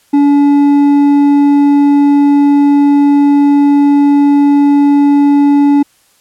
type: tone with hard clipping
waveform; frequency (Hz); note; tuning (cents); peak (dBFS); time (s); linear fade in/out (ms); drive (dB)
sine; 285.7; D4; -48; -6; 0.13-5.83; 10; 5
effects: white hiss -51 dBFS RMS until 6.2 s + low-pass 12000 Hz 12 dB/octave